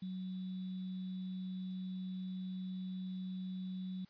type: tone with sample-and-hold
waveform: sine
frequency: 185.9 Hz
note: F#3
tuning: 8 cents sharp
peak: -39 dBFS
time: 0.02-4.05 s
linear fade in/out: 5 ms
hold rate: 3675 Hz
effects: white hiss -68 dBFS RMS until 4.09 s + resampled to 11025 Hz